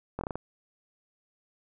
slowing click train, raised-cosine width 1 ms, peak -19 dBFS, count 6, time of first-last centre 0.19-0.356 s, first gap 21 ms, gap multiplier 1.23, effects none

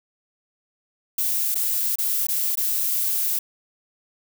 violet noise with dropouts, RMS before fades -23 dBFS, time 1.18-3.39 s, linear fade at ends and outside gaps 5 ms, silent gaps 1.545-1.554 / 1.957-1.985 / 2.269-2.285 / 2.555-2.573 s, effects none

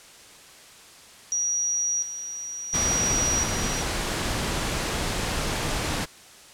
sine tone with tremolo, 5770 Hz, F#8, 44 cents flat, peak -22 dBFS, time 1.32-3.82 s, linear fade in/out 0 ms, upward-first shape square, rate 0.71 Hz, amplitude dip 65%
pink noise, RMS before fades -27 dBFS, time 2.73-6.06 s, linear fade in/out 20 ms
effects white hiss -48 dBFS RMS until 6.53 s + low-pass 9000 Hz 12 dB/octave

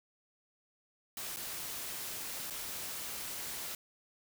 white noise with dropouts, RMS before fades -41 dBFS, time 1.17-3.75 s, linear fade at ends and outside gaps 2 ms, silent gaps 1.362-1.369 / 2.501-2.506 s, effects none

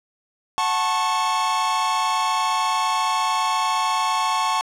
45% pulse chord, F# minor, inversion none, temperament equal with one note detuned, 740 / 880 / 1092.8 Hz, F#5 / A5 / C#6, 0 / 0 / -25 cents, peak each -28 / -23 / -22 dBFS, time 0.58-4.61 s, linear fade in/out 0 ms, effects low-pass 8000 Hz 12 dB/octave + 8-bit

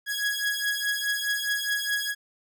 sawtooth beating tone pair, 1661.2 / 1666 Hz, G#6 / G#6, 0 / +5 cents, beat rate 4.8 Hz, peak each -25 dBFS, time 0.06-2.15 s, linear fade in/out 50 ms, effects none

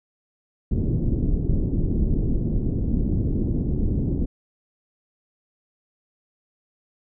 pink low-pass noise, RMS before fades -22 dBFS, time 0.71-4.26 s, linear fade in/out 10 ms, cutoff 330 Hz, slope 24 dB/octave, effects none

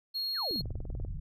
triangle tone, 4286 Hz, C8, 41 cents sharp, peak -30 dBFS, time 0.14-0.62 s, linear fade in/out 20 ms
sine exponential sweep, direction down, 2093 to 55.5 Hz, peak -36 dBFS, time 0.34-0.72 s, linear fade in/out 50 ms
click train, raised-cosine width 2 ms, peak -31 dBFS, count 12, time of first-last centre 0.51-1.049 s, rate 20.4 Hz
pink low-pass noise, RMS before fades -37 dBFS, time 0.59-1.2 s, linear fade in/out 10 ms, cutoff 130 Hz, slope 24 dB/octave
effects none

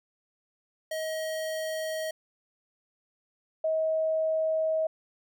square / sine tone pair in turn, 633 / 636.1 Hz, D#5 / D#5, +30 / +38 cents, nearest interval unison, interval 8 cents, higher second, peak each -31 / -24 dBFS, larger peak second, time 0.91-2.11 / 3.64-4.87 s, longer second, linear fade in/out 5 ms, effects none

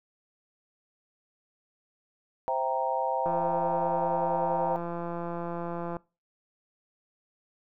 sine chord, C dominant seventh, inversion none, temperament equal, 523.3 / 659.3 / 784 / 932.3 Hz, C5 / E5 / G5 / Bb5, 0 / 0 / 0 / 0 cents, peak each -32 / -32 / -31 / -30 dBFS, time 2.48-4.76 s, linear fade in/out 0 ms
click train, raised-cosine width 1 ms, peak -22 dBFS, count 464, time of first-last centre 3.26-5.968 s, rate 171 Hz
effects noise-tail reverb RT60 0.3 s tail -23 dB re dry

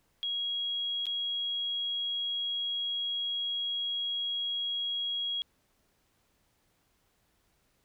sine tone with dropouts, 3300 Hz, G#7, 12 cents flat, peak -30 dBFS, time 0.23-5.42 s, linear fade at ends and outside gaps 0 ms, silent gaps 1.056-1.067 s, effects pink hiss -72 dBFS RMS until 7.84 s

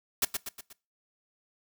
white noise with echo, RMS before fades -25 dBFS, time 0.22-0.25 s, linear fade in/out 5 ms, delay 120 ms, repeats 4, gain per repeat -6 dB, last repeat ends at 0.73 s, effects noise-tail reverb RT60 0.3 s tail -22 dB re dry

